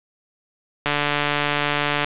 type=click train; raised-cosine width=0.3 ms; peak=-4 dBFS; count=174; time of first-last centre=0.86-2.045 s; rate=146 Hz; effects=resampled to 8000 Hz + 7-bit